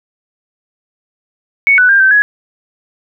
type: tone with pitch steps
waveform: sine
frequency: 2221 / 1490 / 1597 / 1548 / 1675 Hz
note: C#7 / F#6 / G6 / G6 / G#6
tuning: +3 / +12 / +32 / -22 / +14 cents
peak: -5 dBFS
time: 1.67-2.22 s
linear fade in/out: 0 ms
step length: 110 ms
effects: none